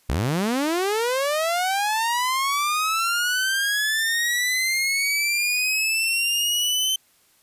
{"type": "linear sweep", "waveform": "sawtooth", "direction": "up", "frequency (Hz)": [52, 3087], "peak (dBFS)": -17, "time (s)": [0.09, 6.96], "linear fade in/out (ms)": 5, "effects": ["white hiss -60 dBFS RMS until 7.42 s", "resampled to 32000 Hz"]}